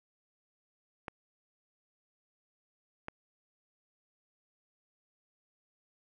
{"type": "clicks", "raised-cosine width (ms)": 0.5, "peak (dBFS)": -23, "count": 2, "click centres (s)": [1.082, 3.084], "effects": []}